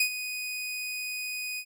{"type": "tone with ADSR envelope", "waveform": "sawtooth", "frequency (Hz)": 2489, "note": "D#7", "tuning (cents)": 0, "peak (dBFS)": -17, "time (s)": [0, 1.65], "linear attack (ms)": 5, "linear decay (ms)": 84, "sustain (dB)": -12, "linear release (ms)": 66, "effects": []}